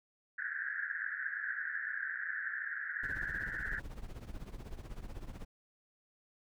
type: band-pass noise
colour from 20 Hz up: white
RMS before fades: -39 dBFS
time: 0.38-3.8 s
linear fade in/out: 10 ms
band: 1500 to 1800 Hz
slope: 96 dB/octave
type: noise with tremolo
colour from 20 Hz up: brown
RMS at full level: -41 dBFS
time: 3.03-5.45 s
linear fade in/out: 5 ms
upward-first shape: triangle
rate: 16 Hz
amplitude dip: 85%
effects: none